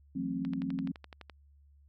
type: chord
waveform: sine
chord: F# half-diminished seventh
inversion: third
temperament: just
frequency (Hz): 166.5 / 185 / 222 / 266.4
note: E3 / F#3 / A3 / C4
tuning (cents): +18 / 0 / +16 / +31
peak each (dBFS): -40 / -38 / -40 / -34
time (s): 0.15-0.92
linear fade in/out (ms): 10
type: click train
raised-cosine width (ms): 0.3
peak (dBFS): -30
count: 11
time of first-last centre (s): 0.45-1.297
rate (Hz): 11.8
effects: added 71 Hz sine -58 dBFS peak until 1.88 s